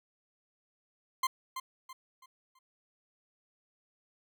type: tone with echo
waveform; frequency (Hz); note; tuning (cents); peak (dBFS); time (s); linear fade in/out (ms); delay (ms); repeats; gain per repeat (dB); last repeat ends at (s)
40% pulse; 1046.5; C6; 0; -26; 1.23-1.27; 5; 330; 4; -9; 2.59
effects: none